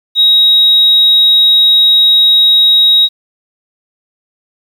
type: tone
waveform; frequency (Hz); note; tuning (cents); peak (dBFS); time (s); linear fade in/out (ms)
sine; 3800; A#7; +33; -3; 0.15-3.09; 50
effects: tanh soft clip ceiling 0 dBFS + 7-bit